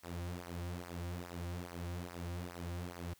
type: tone with flanger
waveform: sawtooth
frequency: 87.31 Hz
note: F2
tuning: in tune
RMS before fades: -43 dBFS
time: 0.03-3.14 s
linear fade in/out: 10 ms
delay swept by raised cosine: 0.27 to 4.67 ms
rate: 2.4 Hz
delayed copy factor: -0.8
effects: white hiss -67 dBFS RMS until 3.19 s